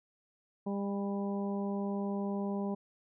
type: harmonic tone with a mistuned harmonic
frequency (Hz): 200.1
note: G3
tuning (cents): +36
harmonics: 1 / 2 / 3 / 4 / 5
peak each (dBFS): -33 / -39 / -43 / -45 / -47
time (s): 0.66-2.75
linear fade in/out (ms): 10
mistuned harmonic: 5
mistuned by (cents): -23
effects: none